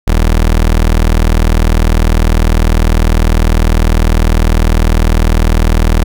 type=tone; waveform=30% pulse; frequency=40 Hz; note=D#1; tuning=49 cents sharp; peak=-4 dBFS; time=0.07-6.04 s; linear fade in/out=10 ms; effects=none